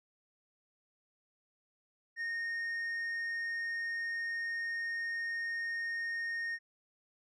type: tone with tanh clipping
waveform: triangle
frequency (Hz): 1847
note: A#6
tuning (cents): -16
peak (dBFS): -35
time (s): 2.16-6.59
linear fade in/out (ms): 50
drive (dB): 8
effects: none